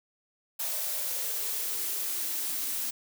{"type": "noise with high-pass filter sweep", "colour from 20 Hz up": "blue", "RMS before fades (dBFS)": -32, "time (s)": [0.59, 2.91], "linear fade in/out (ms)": 10, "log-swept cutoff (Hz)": [650, 230], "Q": 5.2, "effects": []}